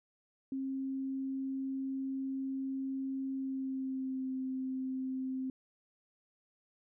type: tone with pitch glide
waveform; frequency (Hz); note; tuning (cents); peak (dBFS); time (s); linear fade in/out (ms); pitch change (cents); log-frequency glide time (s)
sine; 267.6 to 261.2; C4 to C4; +39 to -3; -34; 0.52-5.5; 2; -42; 3.33-4.31
effects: none